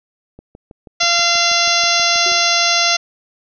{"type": "click train", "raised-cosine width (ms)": 2, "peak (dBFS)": -24, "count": 13, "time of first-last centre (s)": [0.39, 2.319], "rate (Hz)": 6.22}
{"type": "harmonic tone", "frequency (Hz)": 688, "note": "F5", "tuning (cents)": -26, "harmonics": [1, 2, 3, 4, 5, 6, 7, 8, 9], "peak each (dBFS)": [-21, -21, -21, -21, -21, -21, -21, -21, -21], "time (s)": [1, 2.97], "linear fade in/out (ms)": 10}
{"type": "tone with exponential decay", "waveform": "sine", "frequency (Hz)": 368.1, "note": "F#4", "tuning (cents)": -9, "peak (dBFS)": -24, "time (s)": [2.26, 2.56], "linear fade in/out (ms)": 2, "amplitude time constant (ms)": 64}
{"effects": []}